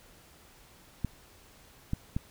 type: clicks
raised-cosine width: 5 ms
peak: -17 dBFS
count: 3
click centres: 1.047 / 1.934 / 2.165 s
effects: pink hiss -57 dBFS RMS until 2.3 s